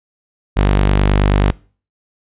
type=tone; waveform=sawtooth; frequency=49.41 Hz; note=G1; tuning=14 cents sharp; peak=-6 dBFS; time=0.56-1.52 s; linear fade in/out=20 ms; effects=noise-tail reverb RT60 0.4 s tail -23 dB re dry + resampled to 8000 Hz